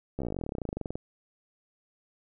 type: slowing click train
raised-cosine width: 2 ms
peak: -20 dBFS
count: 28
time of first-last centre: 0.19-0.955 s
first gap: 14 ms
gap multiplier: 1.05
effects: none